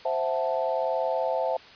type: chord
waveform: sine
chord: F# half-diminished seventh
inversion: second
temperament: equal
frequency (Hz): 523.3 / 659.3 / 740 / 880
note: C5 / E5 / F#5 / A5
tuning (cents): 0 / 0 / 0 / 0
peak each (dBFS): -28 / -28 / -33 / -31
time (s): 0.05-1.57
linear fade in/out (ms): 5
effects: white hiss -48 dBFS RMS until 1.75 s + resampled to 11025 Hz